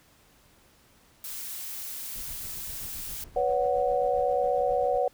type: noise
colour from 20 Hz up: blue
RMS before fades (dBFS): -37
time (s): 1.24-3.24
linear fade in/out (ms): 2
type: noise with tremolo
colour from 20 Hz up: brown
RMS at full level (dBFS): -44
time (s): 2.15-4.98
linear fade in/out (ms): 5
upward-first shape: triangle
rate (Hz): 7.5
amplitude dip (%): 75
type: chord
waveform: sine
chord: B suspended second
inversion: none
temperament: equal with one note detuned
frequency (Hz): 493.9 / 562.1 / 740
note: B4 / C#5 / F#5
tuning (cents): 0 / +24 / 0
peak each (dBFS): -27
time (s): 3.36-5.08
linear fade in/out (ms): 5
effects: pink hiss -60 dBFS RMS until 5.13 s